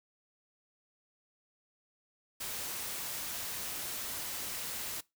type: noise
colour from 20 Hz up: white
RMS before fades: -39 dBFS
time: 2.4-5.01 s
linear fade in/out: 10 ms
effects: noise-tail reverb RT60 0.2 s tail -21 dB re dry